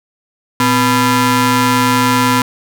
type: ring-modulated tone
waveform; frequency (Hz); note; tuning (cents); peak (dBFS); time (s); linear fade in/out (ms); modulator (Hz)
sawtooth; 370; F#4; 0; -3; 0.6-2.42; 2; 624
effects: none